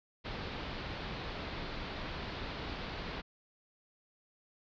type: low-pass noise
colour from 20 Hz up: pink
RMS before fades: -41 dBFS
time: 0.24-3.22 s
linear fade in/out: 20 ms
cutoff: 4600 Hz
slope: 48 dB/octave
effects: none